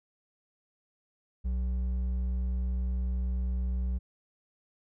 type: tone with hard clipping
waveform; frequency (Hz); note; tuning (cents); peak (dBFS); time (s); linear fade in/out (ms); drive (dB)
sine; 62.1; B1; +10; -29; 1.44-3.99; 20; 5
effects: none